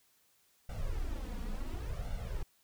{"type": "noise with flanger", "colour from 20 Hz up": "brown", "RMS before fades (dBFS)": -37, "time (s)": [0.69, 2.43], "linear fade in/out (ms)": 5, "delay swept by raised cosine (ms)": [1.4, 4.2], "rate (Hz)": 0.7, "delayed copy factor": 0.85, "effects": ["white hiss -70 dBFS RMS until 2.63 s"]}